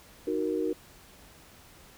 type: chord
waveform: sine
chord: D# minor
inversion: none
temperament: equal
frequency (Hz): 311.1 / 370 / 466.2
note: D#4 / F#4 / A#4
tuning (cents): 0 / 0 / 0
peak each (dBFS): -31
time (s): 0.27-0.73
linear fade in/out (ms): 5
effects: pink hiss -54 dBFS RMS until 1.97 s